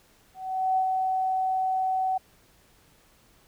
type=tone with ADSR envelope; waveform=sine; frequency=754 Hz; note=F#5; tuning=32 cents sharp; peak=-20 dBFS; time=0.34-2.18 s; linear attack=430 ms; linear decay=83 ms; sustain=-3 dB; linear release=9 ms; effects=pink hiss -60 dBFS RMS until 3.47 s